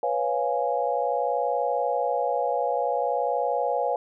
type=chord; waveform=sine; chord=C# dominant seventh; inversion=third; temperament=equal; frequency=493.9 / 554.4 / 698.5 / 830.6 Hz; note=B4 / C#5 / E#5 / G#5; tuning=0 / 0 / 0 / 0 cents; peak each=-28 dBFS; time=0.03-3.96 s; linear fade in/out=2 ms; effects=none